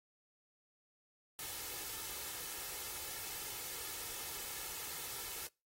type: noise with comb filter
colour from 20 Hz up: white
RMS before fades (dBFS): -44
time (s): 1.39-5.47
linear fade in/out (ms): 0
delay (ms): 2.3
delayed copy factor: +0.5
effects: noise-tail reverb RT60 0.3 s tail -26 dB re dry + AAC 48 kbps